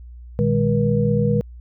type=tone cluster; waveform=sine; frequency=117.7 / 153.6 / 203.3 / 479.3 Hz; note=A#2 / D#3 / G#3 / A#4; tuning=+17 / -22 / -37 / +48 cents; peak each=-21 dBFS; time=0.39-1.41 s; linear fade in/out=0 ms; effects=added 60 Hz sine -36 dBFS peak until 1.6 s